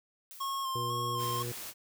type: noise with exponential decay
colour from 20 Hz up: blue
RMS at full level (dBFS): -47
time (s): 0.31-1.28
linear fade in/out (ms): 0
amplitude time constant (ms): 210
type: tone with vibrato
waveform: square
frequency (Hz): 1074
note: C6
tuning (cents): +45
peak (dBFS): -33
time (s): 0.4-1.43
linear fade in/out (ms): 10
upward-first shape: square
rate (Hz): 2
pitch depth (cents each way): 24
type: harmonic tone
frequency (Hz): 120.2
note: B2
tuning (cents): -46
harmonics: 1 / 2 / 3 / 4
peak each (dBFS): -37 / -49 / -42 / -42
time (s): 0.75-1.52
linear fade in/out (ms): 5
type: noise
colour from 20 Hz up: white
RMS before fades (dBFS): -42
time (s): 1.17-1.74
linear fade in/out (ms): 50
effects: none